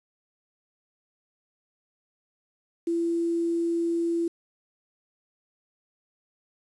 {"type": "tone with quantisation", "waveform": "sine", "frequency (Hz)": 337.2, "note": "E4", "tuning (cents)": 39, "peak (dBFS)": -23, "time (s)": [2.87, 4.28], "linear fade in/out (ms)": 5, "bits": 8, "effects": ["resampled to 24000 Hz"]}